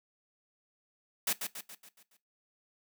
white noise with echo, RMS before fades -30 dBFS, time 1.27-1.33 s, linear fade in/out 5 ms, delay 140 ms, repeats 6, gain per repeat -6 dB, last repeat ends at 2.17 s, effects noise-tail reverb RT60 0.2 s tail -17 dB re dry + high-pass 150 Hz 12 dB/octave

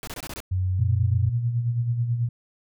pink noise bursts, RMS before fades -35 dBFS, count 6, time 0.03-0.403 s, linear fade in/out 0 ms, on 43 ms, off 23 ms
sine tone, 92.5 Hz, F#2, in tune, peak -21 dBFS, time 0.51-1.3 s, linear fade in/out 10 ms
sine tone with tremolo, 118.9 Hz, A#2, 35 cents sharp, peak -19 dBFS, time 0.79-2.29 s, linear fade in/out 5 ms, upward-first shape sine, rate 9.2 Hz, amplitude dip 55%
effects none

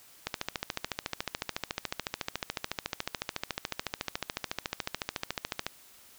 click train, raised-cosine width 0.2 ms, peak -13 dBFS, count 76, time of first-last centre 0.27-5.666 s, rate 13.9 Hz, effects white hiss -56 dBFS RMS until 6.18 s

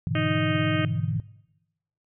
sine chord, E dominant seventh, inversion first, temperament just, 103.01 / 123.61 / 148.33 / 164.81 Hz, G#2 / B2 / D3 / E3, -14 / +2 / +18 / 0 cents, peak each -30 dBFS, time 0.07-1.2 s, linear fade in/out 0 ms
harmonic tone, 311.1 Hz, D#4, in tune, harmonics 1 / 2 / 4 / 5 / 6 / 7 / 8 / 9 / 10, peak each -28 / -31 / -34 / -35 / -36 / -36 / -37 / -38 / -38 dBFS, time 0.15-0.85 s, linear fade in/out 2 ms
effects noise-tail reverb RT60 0.9 s tail -19 dB re dry

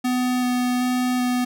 square tone with vibrato, 249.3 Hz, B3, 16 cents sharp, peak -20 dBFS, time 0.04-1.45 s, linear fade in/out 10 ms, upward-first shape square, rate 1.3 Hz, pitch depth 8 cents each way, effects none

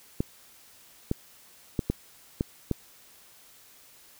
clicks, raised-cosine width 3 ms, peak -12 dBFS, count 6, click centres 0.205 / 1.114 / 1.792 / 1.9 / 2.409 / 2.713 s, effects white hiss -55 dBFS RMS until 4.19 s

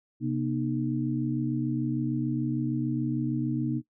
sine tone cluster, 131.8 / 240.1 / 306.8 Hz, C3 / B3 / D#4, +13 / -49 / -24 cents, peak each -30 dBFS, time 0.2-3.82 s, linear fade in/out 50 ms, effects noise-tail reverb RT60 0.1 s tail -18 dB re dry

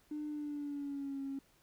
triangle tone with pitch glide, 300 to 273.5 Hz, D4 to C#4, +37 to -23 cents, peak -34 dBFS, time 0.11-1.39 s, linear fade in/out 5 ms, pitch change -160 cents, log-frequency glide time 0.28-1.21 s, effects tanh soft clip ceiling -35 dBFS + pink hiss -69 dBFS RMS until 1.62 s

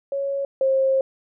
sine tone pair in turn, 554.4 / 533.7 Hz, C#5 / C5, 0 / +34 cents, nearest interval minor second, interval 66 cents, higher first, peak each -22 / -16 dBFS, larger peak second, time 0.12-0.45 / 0.61-1.01 s, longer second, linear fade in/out 2 ms, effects none

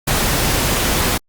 pink noise, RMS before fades -17 dBFS, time 0.07-1.18 s, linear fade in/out 10 ms, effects Opus 48 kbps

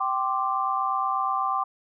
sine chord, G suspended fourth, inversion none, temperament equal with one note detuned, 776.8 / 1046.5 / 1174.7 Hz, G5 / C6 / D6, -16 / 0 / 0 cents, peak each -28 / -28 / -26 dBFS, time 0-1.64 s, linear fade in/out 10 ms, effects none

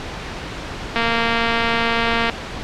click train, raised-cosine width 0.3 ms, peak -3 dBFS, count 310, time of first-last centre 0.96-2.298 s, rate 231 Hz, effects pink hiss -29 dBFS RMS until 2.63 s + low-pass 4000 Hz 12 dB/octave

